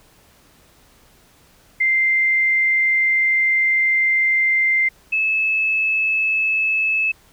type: tone pair in turn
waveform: sine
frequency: 2089 / 2604 Hz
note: C7 / E7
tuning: -3 / -22 cents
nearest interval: major third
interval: 381 cents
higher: second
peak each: -14 / -16 dBFS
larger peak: first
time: 1.8-4.89 / 5.12-7.12 s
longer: first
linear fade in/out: 10 ms
effects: pink hiss -53 dBFS RMS until 7.32 s